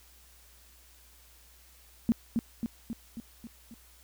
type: tone with echo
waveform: sine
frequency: 230.7 Hz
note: A#3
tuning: 18 cents flat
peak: -20 dBFS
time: 2.09-2.12 s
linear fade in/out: 0 ms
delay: 270 ms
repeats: 6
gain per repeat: -4 dB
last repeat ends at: 3.74 s
effects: added 60 Hz sine -59 dBFS peak until 4.03 s + white hiss -59 dBFS RMS until 4.03 s